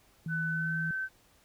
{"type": "tone", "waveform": "sine", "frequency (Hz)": 161.7, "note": "E3", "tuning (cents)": -33, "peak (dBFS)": -33, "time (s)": [0.26, 0.91], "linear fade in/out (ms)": 2}
{"type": "tone with pitch glide", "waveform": "sine", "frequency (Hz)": [1500, 1539.5], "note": ["F#6", "G6"], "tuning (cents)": [23, -32], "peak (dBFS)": -31, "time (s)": [0.28, 1.09], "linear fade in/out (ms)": 50, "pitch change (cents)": 45, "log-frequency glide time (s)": [0.47, 0.77]}
{"effects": ["pink hiss -64 dBFS RMS until 1.44 s"]}